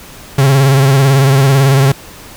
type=tone with vibrato; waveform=45% pulse; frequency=136.1 Hz; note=C#3; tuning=31 cents flat; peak=-6 dBFS; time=0.38-1.92 s; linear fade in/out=5 ms; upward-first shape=sine; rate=18 Hz; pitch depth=58 cents each way; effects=pink hiss -34 dBFS RMS until 2.36 s